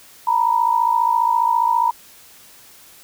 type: tone pair together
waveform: sine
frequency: 921.2 / 976 Hz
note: A#5 / B5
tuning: -21 / -21 cents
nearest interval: minor second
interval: 100 cents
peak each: -17 dBFS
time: 0.27-1.91 s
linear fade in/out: 5 ms
effects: white hiss -46 dBFS RMS until 3.03 s